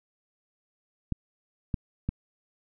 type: clicks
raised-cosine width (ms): 5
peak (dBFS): -15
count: 3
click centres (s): 1.123 / 1.742 / 2.09
effects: none